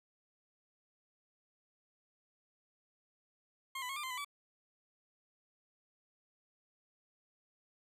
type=tone with pitch steps; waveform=20% pulse; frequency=1068 / 998 / 1088 / 1194 / 1041 / 1001 / 1148 Hz; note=C6 / B5 / C#6 / D6 / C6 / B5 / D6; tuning=+35 / +18 / -33 / +28 / -9 / +23 / -40 cents; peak=-34 dBFS; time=3.75-4.247 s; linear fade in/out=5 ms; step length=71 ms; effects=resampled to 32000 Hz